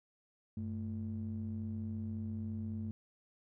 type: ring-modulated tone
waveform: triangle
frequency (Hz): 61.74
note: B1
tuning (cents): 0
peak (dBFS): -32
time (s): 0.57-2.91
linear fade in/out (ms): 0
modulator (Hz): 158
effects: none